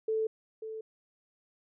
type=tone with echo; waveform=sine; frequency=440 Hz; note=A4; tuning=in tune; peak=-27 dBFS; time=0.08-0.27 s; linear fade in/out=5 ms; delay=540 ms; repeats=1; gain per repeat=-10 dB; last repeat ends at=0.81 s; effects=none